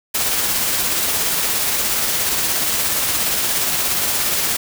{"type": "noise with tremolo", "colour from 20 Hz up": "white", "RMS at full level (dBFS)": -18, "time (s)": [0.14, 4.57], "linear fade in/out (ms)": 10, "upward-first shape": "sine", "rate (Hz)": 17, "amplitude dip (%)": 25, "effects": []}